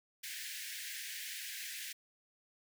pink high-pass noise, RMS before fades -44 dBFS, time 0.23-1.93 s, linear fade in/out 10 ms, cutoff 1600 Hz, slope 96 dB/octave, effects none

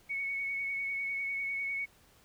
sine tone with vibrato, 2217 Hz, C#7, in tune, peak -32 dBFS, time 0.09-1.86 s, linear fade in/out 20 ms, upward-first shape triangle, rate 10 Hz, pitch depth 23 cents each way, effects pink hiss -63 dBFS RMS until 2.24 s

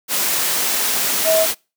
sine tone in noise, 642 Hz, E5, 46 cents flat, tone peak -13 dBFS, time 1.24-1.47 s, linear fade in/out 50 ms, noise white, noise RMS -19 dBFS, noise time 0.08-1.55 s, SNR +3 dB, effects noise-tail reverb RT60 0.3 s tail -26 dB re dry + high-pass 200 Hz 12 dB/octave

